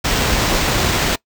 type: noise with sample-and-hold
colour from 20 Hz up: pink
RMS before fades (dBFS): -17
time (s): 0.04-1.16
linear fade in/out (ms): 10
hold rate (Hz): 11025
effects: noise-tail reverb RT60 0.1 s tail -22 dB re dry